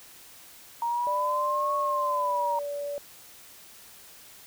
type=exponential two-way sweep; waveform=sine; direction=up then down; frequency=932.3 to 1106 to 932.3 Hz; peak=-25 dBFS; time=0.82-2.59 s; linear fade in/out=2 ms; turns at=1.75 s
type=tone with pitch glide; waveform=sine; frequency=592 to 574.8 Hz; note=D5 to D5; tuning=+14 to -37 cents; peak=-30 dBFS; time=1.07-2.98 s; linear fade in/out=0 ms; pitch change=-51 cents; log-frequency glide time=1.63-2.74 s
effects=white hiss -50 dBFS RMS until 4.46 s